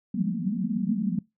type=band-pass noise; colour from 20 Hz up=white; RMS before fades=-27 dBFS; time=0.14-1.19 s; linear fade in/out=5 ms; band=170 to 240 Hz; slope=96 dB/octave; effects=noise-tail reverb RT60 0.2 s tail -22 dB re dry